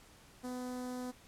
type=tone with notch filter; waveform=sawtooth; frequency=250.3 Hz; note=B3; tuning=23 cents sharp; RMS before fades=-41 dBFS; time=0.43-1.12 s; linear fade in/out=20 ms; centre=2600 Hz; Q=0.63; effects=pink hiss -60 dBFS RMS until 1.27 s + low-pass 12000 Hz 12 dB/octave